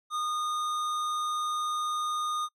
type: tone with hard clipping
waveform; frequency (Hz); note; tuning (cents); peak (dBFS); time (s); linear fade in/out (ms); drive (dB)
sine; 1226; D#6; -26; -30; 0.1-2.49; 50; 13
effects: noise-tail reverb RT60 0.1 s tail -23 dB re dry + MP3 96 kbps